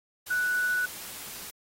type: tone in noise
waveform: sine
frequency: 1480 Hz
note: F#6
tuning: in tune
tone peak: -24 dBFS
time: 0.3-0.86 s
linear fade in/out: 10 ms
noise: white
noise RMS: -41 dBFS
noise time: 0.26-1.51 s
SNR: +14 dB
effects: AAC 48 kbps